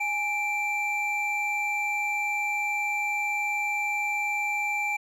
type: tone pair together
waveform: triangle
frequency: 830.5 / 2349 Hz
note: G#5 / D7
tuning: 0 / 0 cents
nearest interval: octave + tritone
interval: 1800 cents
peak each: -29 / -25 dBFS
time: 0-4.97 s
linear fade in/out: 10 ms
effects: none